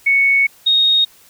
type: tone pair in turn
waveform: sine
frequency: 2217 / 3729 Hz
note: C#7 / A#7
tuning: 0 / 0 cents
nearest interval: major sixth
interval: 900 cents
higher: second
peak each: -10 dBFS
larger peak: neither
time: 0.06-0.47 / 0.66-1.05 s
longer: first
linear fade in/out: 10 ms
effects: white hiss -48 dBFS RMS until 1.29 s